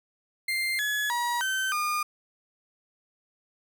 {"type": "tone with pitch steps", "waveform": "35% pulse", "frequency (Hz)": [2097, 1697, 958, 1542, 1214], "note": ["C7", "G#6", "A#5", "G6", "D#6"], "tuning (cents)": [3, 37, 47, -29, -43], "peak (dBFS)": -24, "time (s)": [0.48, 2.03], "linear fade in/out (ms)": 5, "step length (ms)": 310, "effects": []}